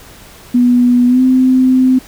sine tone with pitch glide, 245 to 257.8 Hz, B3 to C4, -14 to -26 cents, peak -6 dBFS, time 0.54-1.99 s, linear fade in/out 10 ms, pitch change +88 cents, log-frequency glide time 1.07-1.21 s, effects pink hiss -38 dBFS RMS until 2.07 s

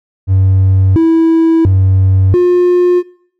triangle tone with pitch steps, 95.4 / 327 / 95.2 / 356.3 Hz, G2 / E4 / F#2 / F4, -47 / -14 / +50 / +35 cents, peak -3 dBFS, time 0.27-3.03 s, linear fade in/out 50 ms, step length 690 ms, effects noise-tail reverb RT60 0.6 s tail -22 dB re dry + tanh soft clip ceiling 0 dBFS

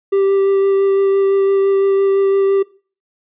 triangle tone with vibrato, 392 Hz, G4, in tune, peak -9 dBFS, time 0.12-2.63 s, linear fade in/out 10 ms, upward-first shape sine, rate 5.9 Hz, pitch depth 9 cents each way, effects noise-tail reverb RT60 0.4 s tail -21 dB re dry + resampled to 8000 Hz

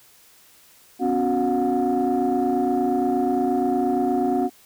sine tone cluster, 251.6 / 280.1 / 366.4 / 722 Hz, B3 / C#4 / F#4 / F#5, +32 / +18 / -17 / -43 cents, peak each -23 dBFS, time 0.99-4.5 s, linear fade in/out 50 ms, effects tanh soft clip ceiling -13 dBFS + white hiss -53 dBFS RMS until 4.65 s

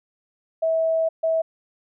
sine tone bursts at uneven times, 649 Hz, E5, 27 cents flat, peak -18 dBFS, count 2, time 0.62-1.09 / 1.23-1.42 s, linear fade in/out 10 ms, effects none

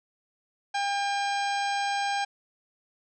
harmonic tone with a mistuned harmonic, 803 Hz, G5, 41 cents sharp, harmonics 1 / 2 / 3 / 4 / 5 / 6 / 7 / 8 / 10, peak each -27 / -33 / -37 / -39 / -41 / -43 / -44 / -45 / -47 dBFS, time 0.74-2.25 s, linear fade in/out 10 ms, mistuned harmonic 7, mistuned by -55 cents, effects none

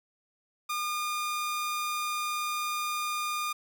sawtooth tone, 1213 Hz, D#6, 44 cents flat, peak -26 dBFS, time 0.69-3.53 s, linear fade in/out 10 ms, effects 11-bit

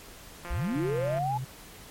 click train, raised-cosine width 0.5 ms, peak -25 dBFS, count 129, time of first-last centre 0.45-1.186 s, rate 174 Hz
sine linear sweep, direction up, 34.98 to 870 Hz, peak -27 dBFS, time 0.5-1.38 s, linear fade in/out 10 ms
sine tone with vibrato, 136 Hz, C#3, 33 cents flat, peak -31 dBFS, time 0.75-1.45 s, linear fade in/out 10 ms, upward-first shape triangle, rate 2.8 Hz, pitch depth 130 cents each way
effects pink hiss -48 dBFS RMS until 1.9 s + MP3 64 kbps

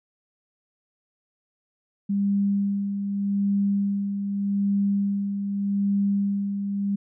sine tone with tremolo, 200 Hz, G3, 35 cents sharp, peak -19 dBFS, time 2.09-6.96 s, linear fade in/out 10 ms, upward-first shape sine, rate 0.83 Hz, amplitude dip 50%, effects none

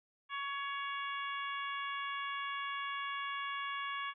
harmonic tone, 560 Hz, C#5, 18 cents sharp, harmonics 2 / 3 / 4 / 5 / 6, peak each -39 / -43 / -45 / -47 / -49 dBFS, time 0.29-4.14 s, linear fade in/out 50 ms, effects none

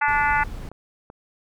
harmonic tone, 290.8 Hz, D4, 17 cents flat, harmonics 3 / 4 / 5 / 6 / 7 / 8 / 9, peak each -21 / -29 / -23 / -28 / -26 / -36 / -35 dBFS, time 0.01-0.44 s, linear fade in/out 10 ms
brown noise, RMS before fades -33 dBFS, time 0.08-0.69 s, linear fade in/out 2 ms
clicks, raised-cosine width 1 ms, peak -27 dBFS, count 2, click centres 0.716 / 1.101 s
effects none

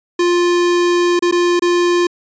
square tone with dropouts, 350.3 Hz, F4, 5 cents sharp, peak -12 dBFS, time 0.19-2.07 s, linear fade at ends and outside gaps 5 ms, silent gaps 1.193-1.223 / 1.313-1.323 / 1.595-1.621 s, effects resampled to 16000 Hz

